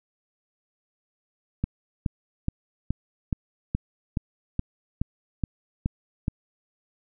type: click train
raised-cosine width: 5 ms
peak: -12 dBFS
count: 12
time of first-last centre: 1.64-6.281 s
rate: 2.37 Hz
effects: none